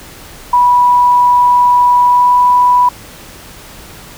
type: tone with pitch glide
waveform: sine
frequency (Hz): 980 to 986.2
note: B5 to B5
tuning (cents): -14 to -3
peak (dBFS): -5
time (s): 0.53-2.89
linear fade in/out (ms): 5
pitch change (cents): +11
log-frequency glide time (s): 2.05-2.37
effects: pink hiss -34 dBFS RMS until 4.17 s